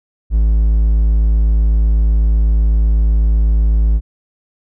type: tone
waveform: triangle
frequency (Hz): 54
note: A1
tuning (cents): -32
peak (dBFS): -7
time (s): 0.3-4.01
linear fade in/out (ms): 50
effects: none